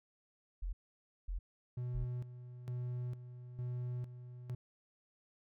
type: tone bursts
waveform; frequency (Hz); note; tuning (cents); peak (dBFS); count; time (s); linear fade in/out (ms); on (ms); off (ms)
sine; 43.65; F1; 0; -36; 3; 0.62-2.05; 10; 110; 550
type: tone with tremolo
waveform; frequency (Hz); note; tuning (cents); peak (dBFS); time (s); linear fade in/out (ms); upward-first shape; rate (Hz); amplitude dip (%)
triangle; 123.47; B2; 0; -35; 1.77-4.55; 5; square; 1.1; 70
effects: none